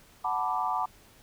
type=chord; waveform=sine; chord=B minor seventh; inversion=second; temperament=equal; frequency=740 / 880 / 987.8 / 1174.7 Hz; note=F#5 / A5 / B5 / D6; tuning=0 / 0 / 0 / 0 cents; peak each=-32 dBFS; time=0.24-0.86 s; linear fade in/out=10 ms; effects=pink hiss -57 dBFS RMS until 1.22 s